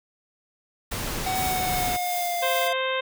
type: noise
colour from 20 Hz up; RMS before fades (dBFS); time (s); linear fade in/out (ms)
pink; -30; 0.91-1.97; 10
type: tone with pitch glide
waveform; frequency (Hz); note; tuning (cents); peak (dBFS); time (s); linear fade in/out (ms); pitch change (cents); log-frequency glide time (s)
square; 750 to 691.7; F#5 to F5; +23 to -17; -26; 1.26-2.73; 5; -140; 1.39-2.49
type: noise with tremolo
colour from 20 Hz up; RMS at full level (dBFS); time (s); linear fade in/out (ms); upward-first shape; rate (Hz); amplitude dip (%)
blue; -32; 1.35-2.68; 5; sine; 2.7; 35
type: harmonic tone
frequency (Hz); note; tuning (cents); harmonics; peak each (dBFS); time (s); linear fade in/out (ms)
523.3; C5; 0; 1 / 2 / 3 / 4 / 5 / 6 / 7; -27 / -30 / -32 / -33 / -34 / -35 / -35; 2.42-3.01; 10
effects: none